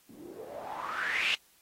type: noise with low-pass filter sweep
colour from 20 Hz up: blue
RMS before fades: -35 dBFS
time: 0.09-1.35 s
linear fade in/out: 2 ms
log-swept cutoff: 240 to 3000 Hz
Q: 7
effects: white hiss -64 dBFS RMS until 1.61 s + AAC 48 kbps